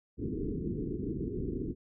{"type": "low-pass noise", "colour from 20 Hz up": "white", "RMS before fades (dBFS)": -35, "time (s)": [0.17, 1.75], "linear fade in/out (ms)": 50, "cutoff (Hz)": 430, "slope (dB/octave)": 96, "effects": []}